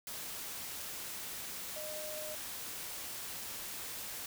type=tone in noise; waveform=sine; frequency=613 Hz; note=D#5; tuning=26 cents flat; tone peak=-43 dBFS; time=1.76-2.35 s; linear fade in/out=2 ms; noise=white; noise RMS=-43 dBFS; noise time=0.07-4.26 s; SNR=-3 dB; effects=none